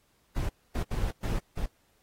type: noise bursts at uneven times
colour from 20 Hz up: brown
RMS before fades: -29 dBFS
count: 5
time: 0.36-0.49 / 0.75-0.83 / 0.91-1.11 / 1.23-1.39 / 1.57-1.66 s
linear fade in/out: 5 ms
effects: pink hiss -69 dBFS RMS until 2.02 s + AAC 48 kbps